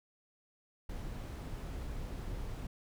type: noise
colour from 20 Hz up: brown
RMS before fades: -41 dBFS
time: 0.89-2.67 s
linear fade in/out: 5 ms
effects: none